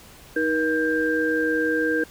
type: tone cluster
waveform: sine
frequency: 314.4 / 477.5 / 1588 Hz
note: D#4 / A#4 / G6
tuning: +18 / +42 / +22 cents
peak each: -24 dBFS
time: 0.36-2.04 s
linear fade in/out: 5 ms
effects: pink hiss -47 dBFS RMS until 2.1 s